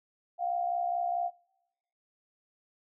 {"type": "tone pair together", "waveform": "sine", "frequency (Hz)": [702.4, 767], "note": ["F5", "G5"], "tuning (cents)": [10, -38], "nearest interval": "major second", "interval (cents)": 152, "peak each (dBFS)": [-29, -35], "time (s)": [0.38, 1.31], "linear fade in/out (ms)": 50, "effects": ["noise-tail reverb RT60 0.9 s tail -25 dB re dry"]}